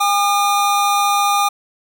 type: tone pair together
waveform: square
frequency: 809 / 1212.1 Hz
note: G#5 / D#6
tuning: -46 / -46 cents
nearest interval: perfect fifth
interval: 700 cents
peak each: -17 dBFS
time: 0-1.49 s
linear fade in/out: 10 ms
effects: 8-bit